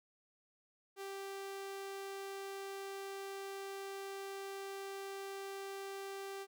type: tone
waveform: sawtooth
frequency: 392 Hz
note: G4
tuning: in tune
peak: -39 dBFS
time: 0.96-6.47 s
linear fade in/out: 50 ms
effects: none